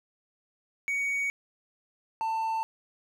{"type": "tone pair in turn", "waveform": "triangle", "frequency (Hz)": [2243, 892.3], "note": ["C#7", "A5"], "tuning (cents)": [20, 24], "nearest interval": "octave + major third", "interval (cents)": 1596, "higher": "first", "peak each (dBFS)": -25, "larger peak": "neither", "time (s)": [[0.88, 1.3], [2.21, 2.63]], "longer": "neither", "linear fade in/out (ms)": 0, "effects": []}